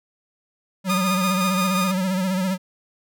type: tone with vibrato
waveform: square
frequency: 187.2 Hz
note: F#3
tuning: 20 cents sharp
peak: -21 dBFS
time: 0.84-2.58 s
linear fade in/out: 50 ms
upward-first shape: sine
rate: 15 Hz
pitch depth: 62 cents each way
type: tone with tremolo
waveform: sawtooth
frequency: 1229 Hz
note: D#6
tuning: 22 cents flat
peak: -18 dBFS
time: 0.89-1.92 s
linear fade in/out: 10 ms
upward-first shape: square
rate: 5.8 Hz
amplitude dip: 30%
effects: none